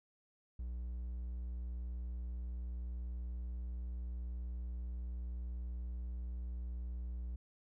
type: tone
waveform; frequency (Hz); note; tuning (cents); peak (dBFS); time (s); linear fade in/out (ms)
triangle; 60.4; B1; -38; -37; 0.59-7.36; 5
effects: none